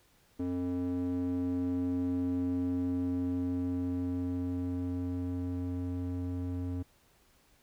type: tone with band-pass filter sweep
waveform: square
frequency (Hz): 89.4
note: F2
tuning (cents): +41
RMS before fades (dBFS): -33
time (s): 0.39-6.83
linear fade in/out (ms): 10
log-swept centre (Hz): 310 to 190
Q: 3.2
effects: pink hiss -66 dBFS RMS until 7.62 s